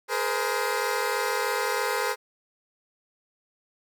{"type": "tone cluster", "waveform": "15% pulse", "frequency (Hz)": [418.7, 472.8, 516], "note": ["G#4", "A#4", "C5"], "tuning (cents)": [14, 24, -24], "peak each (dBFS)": -23, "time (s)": [0.08, 2.16], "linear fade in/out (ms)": 50, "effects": []}